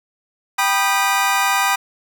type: chord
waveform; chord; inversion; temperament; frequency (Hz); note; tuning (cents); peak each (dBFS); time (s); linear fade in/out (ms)
25% pulse; G augmented; none; just; 784 / 980 / 1225; G5 / B5 / D#6; 0 / -14 / -27; -16; 0.58-1.76; 10
effects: none